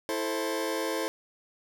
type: chord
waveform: sawtooth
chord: A minor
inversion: second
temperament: just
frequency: 330 / 440 / 528 Hz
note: E4 / A4 / C5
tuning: +2 / 0 / +16 cents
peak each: -29 dBFS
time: 0.09-1.08 s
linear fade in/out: 0 ms
effects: none